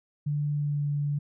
sine tone with pitch glide, 146.83 to 144.98 Hz, D3 to D3, 0 to -22 cents, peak -25 dBFS, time 0.26-1.19 s, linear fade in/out 10 ms, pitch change -22 cents, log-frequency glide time 0.52-0.87 s, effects none

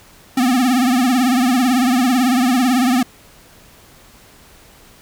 square tone with vibrato, 252 Hz, B3, 35 cents sharp, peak -13 dBFS, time 0.37-3.03 s, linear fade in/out 5 ms, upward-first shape triangle, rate 18 Hz, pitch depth 130 cents each way, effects pink hiss -46 dBFS RMS until 5.01 s

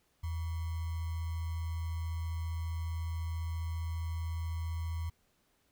sine tone with sample-and-hold, 82.3 Hz, E2, 2 cents flat, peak -33 dBFS, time 0.23-5.1 s, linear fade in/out 10 ms, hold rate 1050 Hz, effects pink hiss -73 dBFS RMS until 5.71 s

